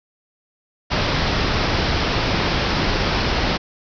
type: low-pass noise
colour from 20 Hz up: pink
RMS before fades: -20 dBFS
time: 0.9-3.58 s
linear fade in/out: 20 ms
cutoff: 5500 Hz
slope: 96 dB/octave
effects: none